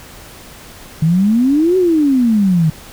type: exponential two-way sweep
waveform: sine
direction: up then down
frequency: 153 to 380 to 153 Hz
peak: -9 dBFS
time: 1.02-2.7 s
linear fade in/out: 5 ms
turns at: 1.77 s
effects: pink hiss -37 dBFS RMS until 2.92 s